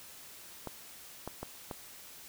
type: clicks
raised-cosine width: 1 ms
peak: -24 dBFS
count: 4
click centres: 0.673 / 1.276 / 1.43 / 1.712 s
effects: white hiss -51 dBFS RMS until 2.28 s